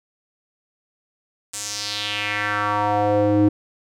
square tone with band-pass filter sweep, 103.83 Hz, G#2, in tune, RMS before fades -21 dBFS, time 1.53-3.49 s, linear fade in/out 10 ms, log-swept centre 8100 to 310 Hz, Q 2.8, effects none

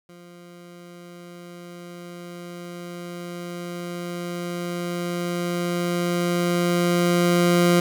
20% pulse tone with level ramp, 174.61 Hz, F3, in tune, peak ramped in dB -39 to -10 dBFS, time 0.09-7.8 s, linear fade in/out 2 ms, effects none

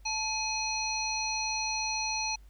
harmonic tone with a mistuned harmonic, 841 Hz, G#5, 22 cents sharp, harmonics 1 / 3 / 5 / 7, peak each -35 / -35 / -35 / -35 dBFS, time 0.05-2.36 s, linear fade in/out 10 ms, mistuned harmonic 1, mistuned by +65 cents, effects added 50 Hz sine -50 dBFS peak until 2.49 s + pink hiss -68 dBFS RMS until 2.49 s

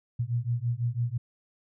sine beating tone pair, 116.54 / 122.54 Hz, A#2 / B2, 0 / -13 cents, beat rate 6 Hz, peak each -29 dBFS, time 0.19-1.18 s, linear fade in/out 10 ms, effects none

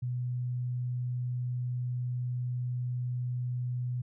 sine tone, 123.9 Hz, B2, 6 cents sharp, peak -30 dBFS, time 0.02-4.02 s, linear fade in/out 10 ms, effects none

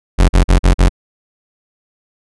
40% pulse tone bursts, 45.44 Hz, F#1, 31 cents flat, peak -5 dBFS, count 5, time 0.18-0.894 s, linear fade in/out 20 ms, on 110 ms, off 41 ms, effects resampled to 24000 Hz

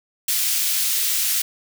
white high-pass noise, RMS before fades -21 dBFS, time 0.28-1.42 s, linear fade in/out 5 ms, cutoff 2600 Hz, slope 12 dB/octave, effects none

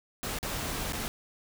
pink noise with dropouts, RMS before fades -34 dBFS, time 0.23-1.08 s, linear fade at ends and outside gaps 0 ms, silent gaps 0.387-0.429 / 0.923-0.932 s, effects none

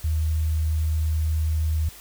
sine tone, 78.5 Hz, D#2, 16 cents sharp, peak -20 dBFS, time 0.04-1.89 s, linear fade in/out 5 ms, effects added 50 Hz sine -53 dBFS peak until 2 s + white hiss -45 dBFS RMS until 2 s

